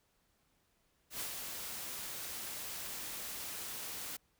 white noise with ADSR envelope, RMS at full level -39 dBFS, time 1.1-4.17 s, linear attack 100 ms, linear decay 110 ms, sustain -4 dB, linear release 9 ms, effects pink hiss -75 dBFS RMS until 4.39 s

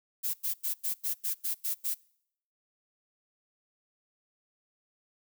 violet noise bursts, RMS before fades -31 dBFS, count 9, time 0.23-1.948 s, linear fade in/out 20 ms, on 110 ms, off 91 ms, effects noise-tail reverb RT60 0.7 s tail -25 dB re dry

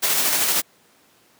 white noise with tremolo, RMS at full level -19 dBFS, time 0.02-0.62 s, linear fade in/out 20 ms, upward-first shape square, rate 13 Hz, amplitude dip 25%, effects pink hiss -56 dBFS RMS until 1.39 s + high-pass 200 Hz 12 dB/octave

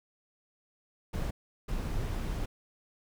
brown noise bursts at uneven times, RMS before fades -33 dBFS, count 2, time 1.13-1.31 / 1.68-2.46 s, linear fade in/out 10 ms, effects none

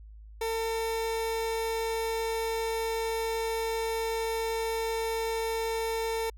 30% pulse tone, 451.3 Hz, A4, 44 cents sharp, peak -26 dBFS, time 0.41-6.3 s, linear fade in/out 5 ms, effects added 53 Hz sine -45 dBFS peak until 6.37 s

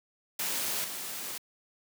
white noise with level steps, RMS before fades -32 / -38 dBFS, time 0.39-1.38 s, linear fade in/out 5 ms, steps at 0.84 s, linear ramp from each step 5 ms, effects high-pass 150 Hz 12 dB/octave

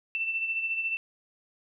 sine beating tone pair, 2672 / 2686 Hz, E7 / E7, +23 / +32 cents, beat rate 14 Hz, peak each -28 / -37 dBFS, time 0.15-0.97 s, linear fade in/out 0 ms, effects none

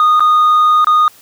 sine tone with dropouts, 1233 Hz, D#6, 16 cents flat, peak -4 dBFS, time 0-1.08 s, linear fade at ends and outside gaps 1 ms, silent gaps 0.196-0.205 / 0.845-0.87 s, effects tanh soft clip ceiling -6 dBFS + white hiss -44 dBFS RMS until 1.21 s

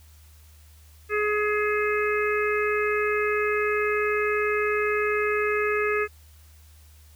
harmonic tone with a mistuned harmonic, 420.1 Hz, G#4, 20 cents sharp, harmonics 1 / 3 / 4 / 5 / 6, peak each -24 / -29 / -30 / -31 / -32 dBFS, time 1.09-6.08 s, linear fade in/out 50 ms, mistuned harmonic 6, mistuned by +24 cents, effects added 76 Hz sine -49 dBFS peak until 7.15 s + white hiss -58 dBFS RMS until 7.15 s

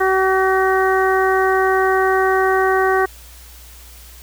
harmonic tone with a mistuned harmonic, 380.1 Hz, F#4, 47 cents sharp, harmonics 1 / 2 / 3 / 4 / 5, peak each -16 / -19 / -21 / -22 / -23 dBFS, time 0-3.06 s, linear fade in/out 10 ms, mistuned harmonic 5, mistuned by -21 cents, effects added 60 Hz sine -40 dBFS peak until 4.22 s + white hiss -43 dBFS RMS until 4.22 s

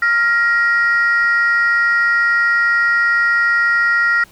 sine tone pair together, 1396.9 / 1891.1 Hz, F6 / A#6, 0 / +24 cents, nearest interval perfect fourth, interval 524 cents, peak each -13 dBFS, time 0.02-4.24 s, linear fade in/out 5 ms, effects tanh soft clip ceiling -7 dBFS + pink hiss -47 dBFS RMS until 4.31 s

